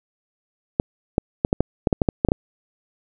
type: clicks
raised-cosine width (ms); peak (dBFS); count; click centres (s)
2; -3; 12; 0.799 / 1.181 / 1.449 / 1.529 / 1.606 / 1.872 / 1.928 / 2.018 / 2.088 / 2.249 / 2.287 / 2.319
effects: none